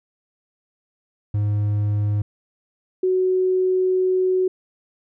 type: tone pair in turn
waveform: triangle / sine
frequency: 103.83 / 371.3 Hz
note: G#2 / F#4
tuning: 0 / +6 cents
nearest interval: octave + minor seventh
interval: 2206 cents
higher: second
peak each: -16 dBFS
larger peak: neither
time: 1.34-2.22 / 3.03-4.48 s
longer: second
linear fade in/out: 5 ms
effects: none